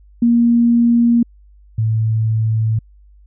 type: tone pair in turn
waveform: sine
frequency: 235.7 / 110.82 Hz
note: A#3 / A2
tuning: +19 / +13 cents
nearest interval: octave + minor second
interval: 1306 cents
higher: first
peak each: -9 / -13 dBFS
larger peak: first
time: 0.22-1.23 / 1.78-2.79 s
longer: neither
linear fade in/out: 5 ms
effects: added 50 Hz sine -43 dBFS peak until 3.26 s